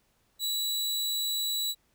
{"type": "tone", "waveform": "sawtooth", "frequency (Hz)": 3929, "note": "B7", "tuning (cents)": -10, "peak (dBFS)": -25, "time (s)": [0.39, 1.75], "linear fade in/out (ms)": 50, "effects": ["pink hiss -70 dBFS RMS until 1.94 s"]}